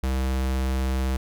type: tone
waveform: square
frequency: 65.41 Hz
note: C2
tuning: in tune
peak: -23 dBFS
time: 0.03-1.17 s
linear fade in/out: 5 ms
effects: none